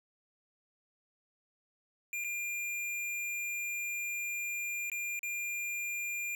square tone with dropouts, 2400 Hz, D7, 37 cents sharp, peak -35 dBFS, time 2.13-6.35 s, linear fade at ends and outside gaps 1 ms, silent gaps 2.24-2.245 / 4.899-4.917 / 5.192-5.231 s, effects none

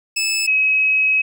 20% pulse / sine tone pair in turn, 2613 / 2553 Hz, E7 / D#7, -16 / +44 cents, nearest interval unison, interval 40 cents, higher first, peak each -13 / -13 dBFS, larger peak neither, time 0.16-0.47 / 0.47-1.22 s, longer second, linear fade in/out 10 ms, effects none

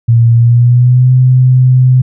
sine tone with pitch glide, 116.54 to 127.82 Hz, A#2 to C3, 0 to -40 cents, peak -3 dBFS, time 0.08-2.02 s, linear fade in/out 10 ms, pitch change +160 cents, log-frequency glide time 0.34-1.11 s, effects none

